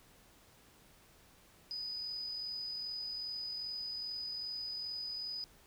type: tone with amplitude modulation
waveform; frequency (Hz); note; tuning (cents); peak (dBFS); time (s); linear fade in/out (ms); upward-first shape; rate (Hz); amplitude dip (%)
sine; 4978; D#8; 0; -37; 1.71-5.44; 0; sine; 42.5; 30
effects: pink hiss -63 dBFS RMS until 5.66 s